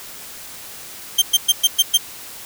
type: tone bursts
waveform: sawtooth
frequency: 3160 Hz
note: G7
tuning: 13 cents sharp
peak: -7 dBFS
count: 6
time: 1.18-1.976 s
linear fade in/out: 10 ms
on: 41 ms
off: 110 ms
effects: white hiss -36 dBFS RMS until 2.45 s